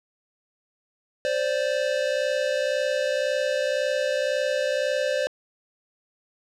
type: tone pair together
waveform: square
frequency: 522 / 583.9 Hz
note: C5 / D5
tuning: -4 / -10 cents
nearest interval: major second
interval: 194 cents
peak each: -26 dBFS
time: 1.25-5.27 s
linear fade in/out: 0 ms
effects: low-pass 6000 Hz 12 dB/octave